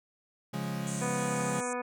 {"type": "chord", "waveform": "40% pulse", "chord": "Db major", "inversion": "none", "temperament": "equal", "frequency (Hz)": [138.59, 174.61, 207.7], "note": ["Db3", "F3", "Ab3"], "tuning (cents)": [0, 0, 0], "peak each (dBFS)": -36, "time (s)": [0.53, 1.61], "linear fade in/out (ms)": 10}
{"type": "band-pass noise", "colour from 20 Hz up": "white", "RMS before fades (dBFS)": -42, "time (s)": [0.87, 1.73], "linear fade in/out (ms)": 0, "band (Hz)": [6100, 9300], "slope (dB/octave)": 96}
{"type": "harmonic tone", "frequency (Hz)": 246.8, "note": "B3", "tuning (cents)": -1, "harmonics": [1, 2, 3, 4, 5, 6, 7, 9, 10], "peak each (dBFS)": [-39, -35, -40, -39, -41, -46, -44, -48, -47], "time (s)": [1.01, 1.82], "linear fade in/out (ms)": 10}
{"effects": []}